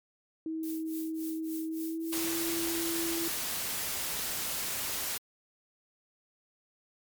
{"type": "tone with pitch glide", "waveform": "sine", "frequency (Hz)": [320.1, 333.7], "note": ["D#4", "E4"], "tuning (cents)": [49, 21], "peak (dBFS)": -32, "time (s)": [0.46, 3.28], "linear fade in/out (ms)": 2, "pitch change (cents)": 72, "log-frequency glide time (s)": [1.68, 2.41]}
{"type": "noise with tremolo", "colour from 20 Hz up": "violet", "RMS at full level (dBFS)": -41, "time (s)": [0.63, 3.36], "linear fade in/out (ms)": 2, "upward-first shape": "triangle", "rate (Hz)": 3.5, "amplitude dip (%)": 100}
{"type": "noise", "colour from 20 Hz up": "white", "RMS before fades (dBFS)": -34, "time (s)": [2.12, 5.18], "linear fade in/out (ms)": 10}
{"effects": ["MP3 96 kbps"]}